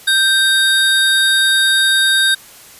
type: tone pair together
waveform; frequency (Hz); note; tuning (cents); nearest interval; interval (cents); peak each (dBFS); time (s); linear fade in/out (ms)
square; 1568 / 3721; G6 / A#7; 0 / -4; octave + minor third; 1496; -14; 0.07-2.35; 10
effects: white hiss -40 dBFS RMS until 2.79 s + resampled to 32000 Hz